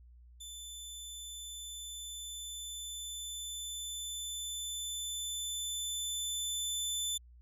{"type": "tone with level ramp", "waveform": "20% pulse", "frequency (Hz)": 3520, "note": "A7", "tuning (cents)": 0, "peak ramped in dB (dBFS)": [-39, -27], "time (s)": [0.4, 7.18], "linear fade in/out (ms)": 10, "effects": ["added 60 Hz sine -54 dBFS peak until 7.41 s"]}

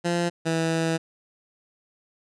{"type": "tone pair in turn", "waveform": "15% pulse", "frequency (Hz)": [172.6, 163.36], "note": ["F3", "E3"], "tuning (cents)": [-20, -15], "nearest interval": "minor second", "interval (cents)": 95, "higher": "first", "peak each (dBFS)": -16, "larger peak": "neither", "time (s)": [[0.04, 0.3], [0.45, 0.98]], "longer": "second", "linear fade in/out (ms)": 20, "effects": ["resampled to 22050 Hz"]}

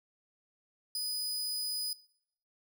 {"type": "tone", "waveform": "sawtooth", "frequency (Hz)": 4978, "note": "D#8", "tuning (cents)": 0, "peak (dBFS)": -30, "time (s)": [0.95, 1.93], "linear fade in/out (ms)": 2, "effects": ["noise-tail reverb RT60 0.7 s tail -21 dB re dry"]}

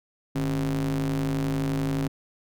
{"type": "ring-modulated tone", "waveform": "square", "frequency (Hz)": 61.74, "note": "B1", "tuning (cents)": 0, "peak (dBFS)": -22, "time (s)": [0.35, 2.08], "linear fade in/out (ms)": 10, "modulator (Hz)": 211, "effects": []}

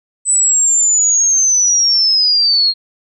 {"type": "linear sweep", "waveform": "sine", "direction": "down", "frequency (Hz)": [8050, 4215], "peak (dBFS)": -9, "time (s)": [0.25, 2.74], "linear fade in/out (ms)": 50, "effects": []}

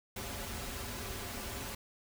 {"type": "noise with comb filter", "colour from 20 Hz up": "pink", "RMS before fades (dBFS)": -41, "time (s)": [0.16, 1.75], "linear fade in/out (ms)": 5, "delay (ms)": 6.4, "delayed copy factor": -0.65, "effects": []}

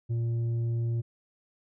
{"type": "tone with tanh clipping", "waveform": "sine", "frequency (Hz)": 116.54, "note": "A#2", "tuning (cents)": 0, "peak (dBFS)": -27, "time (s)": [0.09, 1.02], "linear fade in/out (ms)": 20, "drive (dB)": 5, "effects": []}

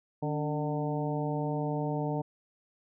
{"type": "harmonic tone with a mistuned harmonic", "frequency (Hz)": 150.1, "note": "D3", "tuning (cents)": 38, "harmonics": [1, 2, 3, 4, 5, 6], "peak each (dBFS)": [-32, -35, -37, -38, -39, -40], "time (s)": [0.22, 2.22], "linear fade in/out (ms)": 10, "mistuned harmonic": 2, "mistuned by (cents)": -63, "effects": []}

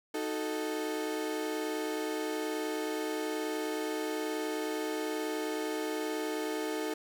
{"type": "chord", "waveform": "35% pulse", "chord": "D# diminished", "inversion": "none", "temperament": "equal", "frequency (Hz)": [311.1, 370, 440], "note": ["D#4", "F#4", "A4"], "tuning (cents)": [0, 0, 0], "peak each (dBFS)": [-34, -39, -34], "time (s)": [0.14, 6.94], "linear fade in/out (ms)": 5, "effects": []}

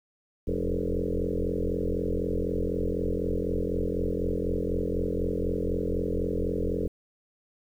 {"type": "tone with frequency modulation", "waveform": "sine", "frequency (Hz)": 244.1, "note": "B3", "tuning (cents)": -20, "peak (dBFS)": -25, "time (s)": [0.47, 6.88], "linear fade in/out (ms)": 10, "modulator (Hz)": 44, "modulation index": 5.8, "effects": ["10-bit"]}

